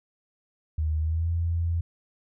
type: tone with pitch glide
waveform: sine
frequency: 77.78 to 84.33 Hz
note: D#2 to E2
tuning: 0 to +40 cents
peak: -23 dBFS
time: 0.78-1.81 s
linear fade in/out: 5 ms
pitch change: +140 cents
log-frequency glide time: 1-1.3 s
effects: none